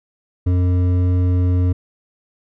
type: tone with hard clipping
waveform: triangle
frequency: 90.1 Hz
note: F#2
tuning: 45 cents flat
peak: -15 dBFS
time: 0.46-1.73 s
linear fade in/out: 10 ms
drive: 13 dB
effects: none

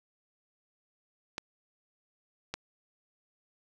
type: clicks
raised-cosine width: 0.2 ms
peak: -17 dBFS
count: 2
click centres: 1.381 / 2.54 s
effects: 9-bit

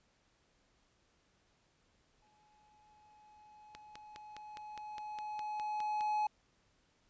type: tone with exponential growth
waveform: triangle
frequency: 847 Hz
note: G#5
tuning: 34 cents sharp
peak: -28 dBFS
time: 2.22-6.27 s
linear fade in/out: 5 ms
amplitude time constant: 880 ms
type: click train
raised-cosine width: 0.2 ms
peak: -30 dBFS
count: 12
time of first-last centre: 3.75-6.009 s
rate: 4.87 Hz
effects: pink hiss -73 dBFS RMS until 7.09 s + resampled to 16000 Hz

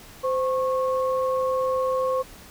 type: tone pair together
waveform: sine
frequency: 517.5 / 1095 Hz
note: C5 / C#6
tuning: -19 / -22 cents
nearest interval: octave + minor second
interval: 1297 cents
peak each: -22 / -27 dBFS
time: 0.23-2.23 s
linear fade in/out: 20 ms
effects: pink hiss -46 dBFS RMS until 2.5 s

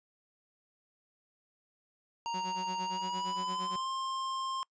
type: tone with pitch glide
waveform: square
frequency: 932.3 to 1058.6 Hz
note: A#5 to C6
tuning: 0 to +20 cents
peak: -34 dBFS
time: 2.26-4.63 s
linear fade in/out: 0 ms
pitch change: +220 cents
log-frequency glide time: 2.85-3.89 s
type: tone with tremolo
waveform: sawtooth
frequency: 185 Hz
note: F#3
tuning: in tune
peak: -35 dBFS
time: 2.34-3.76 s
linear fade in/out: 2 ms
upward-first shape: sine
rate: 8.7 Hz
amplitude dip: 85%
effects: noise-tail reverb RT60 0.1 s tail -26 dB re dry + resampled to 16000 Hz

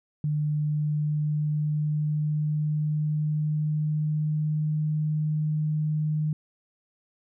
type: tone with pitch glide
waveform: sine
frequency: 150 to 153.15 Hz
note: D3 to D#3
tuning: +37 to -27 cents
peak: -23 dBFS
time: 0.24-6.33 s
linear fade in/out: 2 ms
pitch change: +36 cents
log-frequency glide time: 0.56-4.85 s
effects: none

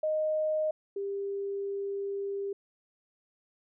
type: tone pair in turn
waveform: sine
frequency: 620 / 397.7 Hz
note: D#5 / G4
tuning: -6 / +25 cents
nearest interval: minor sixth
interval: 769 cents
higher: first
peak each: -26 / -31 dBFS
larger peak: first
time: 0.03-0.71 / 0.96-2.53 s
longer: second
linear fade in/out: 5 ms
effects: none

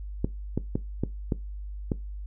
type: clicks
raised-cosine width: 3 ms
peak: -12 dBFS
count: 6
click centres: 0.245 / 0.576 / 0.755 / 1.036 / 1.322 / 1.918 s
effects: noise-tail reverb RT60 0.2 s tail -19 dB re dry + added 50 Hz sine -34 dBFS peak until 2.26 s

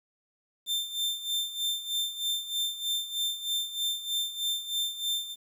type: tone with tremolo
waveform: 40% pulse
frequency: 3577 Hz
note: A7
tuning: 28 cents sharp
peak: -25 dBFS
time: 0.66-5.36 s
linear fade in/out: 50 ms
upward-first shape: sine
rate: 3.2 Hz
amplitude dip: 75%
effects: 10-bit

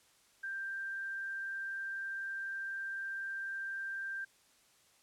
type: tone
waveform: sine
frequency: 1579 Hz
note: G6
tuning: 12 cents sharp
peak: -37 dBFS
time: 0.43-4.25 s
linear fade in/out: 10 ms
effects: white hiss -67 dBFS RMS until 5.02 s + low-pass 10000 Hz 12 dB/octave

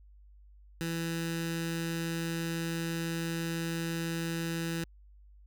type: tone with notch filter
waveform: 15% pulse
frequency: 166 Hz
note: E3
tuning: 12 cents sharp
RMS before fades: -34 dBFS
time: 0.81-4.84 s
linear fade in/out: 0 ms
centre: 650 Hz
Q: 0.77
effects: added 50 Hz sine -53 dBFS peak until 5.46 s

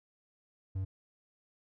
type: tone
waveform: triangle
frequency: 95.2 Hz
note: F#2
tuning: 50 cents sharp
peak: -30 dBFS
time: 0.75-0.85 s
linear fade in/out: 10 ms
effects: none

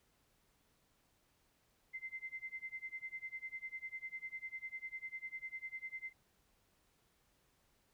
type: tone with tremolo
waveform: sine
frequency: 2076 Hz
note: C7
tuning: 14 cents flat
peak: -40 dBFS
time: 1.93-6.13 s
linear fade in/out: 20 ms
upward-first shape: sine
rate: 10 Hz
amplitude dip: 95%
effects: pink hiss -75 dBFS RMS until 7.93 s

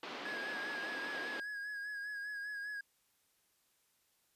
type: band-pass noise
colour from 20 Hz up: pink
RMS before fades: -45 dBFS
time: 0.03-1.4 s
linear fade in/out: 2 ms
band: 260 to 4200 Hz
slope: 24 dB/octave
type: tone with vibrato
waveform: triangle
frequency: 1661.2 Hz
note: G#6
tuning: in tune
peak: -38 dBFS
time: 0.25-2.81 s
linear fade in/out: 5 ms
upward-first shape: sine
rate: 5 Hz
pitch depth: 38 cents each way
effects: white hiss -75 dBFS RMS until 4.35 s + resampled to 32000 Hz

